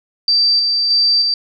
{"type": "tone with tremolo", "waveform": "sine", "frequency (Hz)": 4666, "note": "D8", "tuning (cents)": -12, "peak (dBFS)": -10, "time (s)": [0.28, 1.34], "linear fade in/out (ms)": 2, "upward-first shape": "square", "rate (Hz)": 1.6, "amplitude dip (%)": 30, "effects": []}